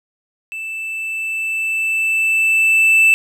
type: tone with level ramp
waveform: triangle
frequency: 2645 Hz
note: E7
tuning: 5 cents sharp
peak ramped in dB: -23 to -6 dBFS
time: 0.52-3.14 s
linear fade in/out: 0 ms
effects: none